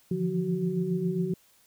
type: tone cluster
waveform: sine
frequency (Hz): 148.8 / 169.8 / 177.1 / 375.5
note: D3 / F3 / F3 / F#4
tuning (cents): +23 / -48 / +24 / +26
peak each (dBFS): -36 / -33 / -28 / -31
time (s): 0.11-1.34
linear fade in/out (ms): 5
effects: white hiss -62 dBFS RMS until 1.66 s